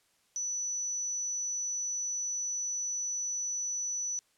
sine tone, 5950 Hz, F#8, 9 cents sharp, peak -31 dBFS, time 0.36-4.19 s, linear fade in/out 0 ms, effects white hiss -70 dBFS RMS until 4.37 s + low-pass 10000 Hz 12 dB/octave

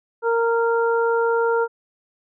harmonic tone, 462.8 Hz, A#4, 13 cents flat, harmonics 1 / 2 / 3, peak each -18 / -24 / -25 dBFS, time 0.22-1.68 s, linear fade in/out 50 ms, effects none

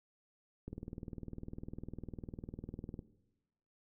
click train, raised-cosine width 3 ms, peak -30 dBFS, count 47, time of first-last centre 0.68-2.992 s, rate 19.9 Hz, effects noise-tail reverb RT60 1.0 s tail -17 dB re dry

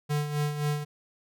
square tone with tremolo, 147.9 Hz, D3, 13 cents sharp, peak -25 dBFS, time 0.09-0.85 s, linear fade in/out 20 ms, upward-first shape sine, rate 3.8 Hz, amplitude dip 60%, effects none

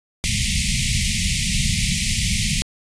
pink band-stop noise, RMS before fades -20 dBFS, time 0.24-2.62 s, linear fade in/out 0 ms, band 220 to 2000 Hz, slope 96 dB/octave, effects resampled to 22050 Hz

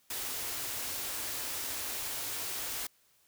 white band-stop noise, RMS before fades -37 dBFS, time 0.1-2.87 s, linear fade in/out 5 ms, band 140 to 230 Hz, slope 96 dB/octave, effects white hiss -68 dBFS RMS until 3.27 s

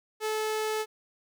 sawtooth tone, 433.2 Hz, A4, 27 cents flat, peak -24 dBFS, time 0.2-0.86 s, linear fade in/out 50 ms, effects none

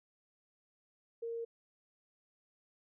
sine tone, 462.6 Hz, A#4, 13 cents flat, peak -37 dBFS, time 1.22-1.45 s, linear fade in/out 10 ms, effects none

